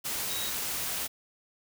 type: tone in noise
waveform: sine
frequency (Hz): 3814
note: A#7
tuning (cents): +39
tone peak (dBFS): -37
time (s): 0.29-0.51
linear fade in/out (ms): 20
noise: white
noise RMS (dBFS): -33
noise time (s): 0.04-1.08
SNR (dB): -7
effects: none